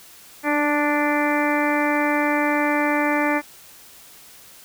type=harmonic tone with a mistuned harmonic; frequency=293.7 Hz; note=D4; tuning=in tune; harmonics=1 / 2 / 3 / 4 / 5 / 6 / 7 / 8; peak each=-22 / -25 / -25 / -29 / -31 / -27 / -28 / -30 dBFS; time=0.43-3.42 s; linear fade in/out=50 ms; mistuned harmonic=1; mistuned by=+16 cents; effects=white hiss -46 dBFS RMS until 4.64 s